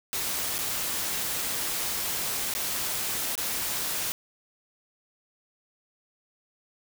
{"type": "noise with dropouts", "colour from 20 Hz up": "white", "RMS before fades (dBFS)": -30, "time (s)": [0.13, 4.12], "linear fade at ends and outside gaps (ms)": 0, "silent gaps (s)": [[0.582, 0.588], [2.538, 2.55], [3.354, 3.378]], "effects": []}